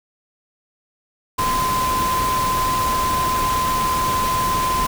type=tone in noise; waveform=sine; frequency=1028 Hz; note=C6; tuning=31 cents flat; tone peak=-18 dBFS; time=1.38-4.87 s; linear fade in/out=10 ms; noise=pink; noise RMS=-25 dBFS; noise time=1.38-4.87 s; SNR=+4 dB; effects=none